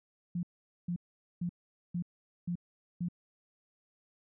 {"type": "tone bursts", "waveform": "sine", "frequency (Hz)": 174.61, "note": "F3", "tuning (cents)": 0, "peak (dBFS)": -31, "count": 6, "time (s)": [0.35, 3.086], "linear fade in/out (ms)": 5, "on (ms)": 81, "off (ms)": 450, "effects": []}